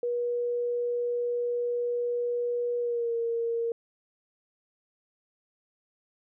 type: tone with pitch glide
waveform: sine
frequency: 481.9 to 464.1 Hz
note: B4 to A#4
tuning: -43 to -8 cents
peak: -26 dBFS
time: 0.03-3.72 s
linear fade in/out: 2 ms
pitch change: -65 cents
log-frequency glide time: 2.79-3.14 s
effects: none